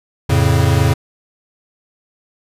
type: chord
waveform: square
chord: F augmented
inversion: none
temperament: equal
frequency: 87.31 / 110 / 138.59 Hz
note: F2 / A2 / C#3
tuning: 0 / 0 / 0 cents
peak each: -16 dBFS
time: 0.29-0.94 s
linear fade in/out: 10 ms
effects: resampled to 32000 Hz